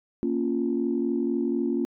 sine chord, Bb minor, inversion none, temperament equal, 233.1 / 277.2 / 349.2 Hz, Bb3 / Db4 / F4, 0 / 0 / 0 cents, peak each -27 dBFS, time 0.23-1.85 s, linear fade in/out 0 ms, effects tanh soft clip ceiling -14 dBFS

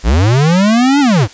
square linear two-way sweep, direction up then down, 47.35 to 293.7 to 87.8 Hz, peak -8 dBFS, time 0.03-1.28 s, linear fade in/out 50 ms, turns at 1 s, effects white hiss -37 dBFS RMS until 1.33 s + resampled to 16000 Hz

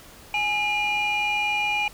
sine tone cluster, 833 / 2411 / 2896 Hz, G#5 / D7 / F#7, +5 / +45 / -38 cents, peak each -25 / -22 / -30 dBFS, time 0.34-1.88 s, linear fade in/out 2 ms, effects tanh soft clip ceiling -17 dBFS + pink hiss -47 dBFS RMS until 1.93 s

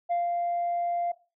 sine tone with ADSR envelope, 695 Hz, F5, 9 cents flat, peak -21 dBFS, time 0.09-1.12 s, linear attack 26 ms, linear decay 160 ms, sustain -3 dB, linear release 8 ms, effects noise-tail reverb RT60 0.3 s tail -18 dB re dry + tanh soft clip ceiling -22 dBFS

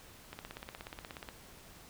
click train, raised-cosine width 0.3 ms, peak -27 dBFS, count 17, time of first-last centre 0.33-1.288 s, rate 16.7 Hz, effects pink hiss -55 dBFS RMS until 1.89 s

